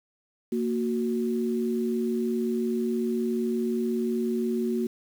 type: tone pair together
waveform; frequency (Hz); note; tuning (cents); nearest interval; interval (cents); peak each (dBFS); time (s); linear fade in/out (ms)
sine; 231.8 / 368.6; A#3 / F#4; -10 / -7; minor sixth; 803; -26 / -28; 0.52-4.87; 5
effects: 8-bit